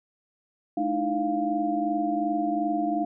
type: tone cluster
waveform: sine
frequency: 213.5 / 302 / 324.7 / 699 Hz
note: G#3 / D4 / E4 / F5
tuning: +48 / +48 / -26 / +1 cents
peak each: -34 / -27 / -32 / -27 dBFS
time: 0.77-3.05 s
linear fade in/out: 5 ms
effects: none